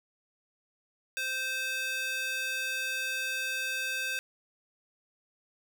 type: tone with high-pass filter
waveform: square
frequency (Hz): 520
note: C5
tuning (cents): -11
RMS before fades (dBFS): -33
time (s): 1.17-4.19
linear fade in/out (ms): 0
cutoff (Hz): 2000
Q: 2.5
effects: none